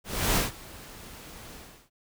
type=noise with ADSR envelope; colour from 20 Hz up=pink; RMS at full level=-23 dBFS; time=0.04-1.9 s; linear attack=320 ms; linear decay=150 ms; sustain=-22 dB; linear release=340 ms; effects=none